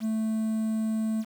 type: tone with quantisation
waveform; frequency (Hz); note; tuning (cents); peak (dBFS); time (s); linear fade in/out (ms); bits
triangle; 220; A3; 0; -23; 0-1.25; 50; 8
effects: none